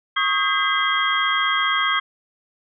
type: tone cluster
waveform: sine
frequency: 1104 / 1259 / 1602 / 2042 / 3246 Hz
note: C#6 / D#6 / G6 / C7 / G#7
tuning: -7 / +20 / +37 / -43 / -40 cents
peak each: -24 dBFS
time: 0.16-2 s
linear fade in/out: 10 ms
effects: none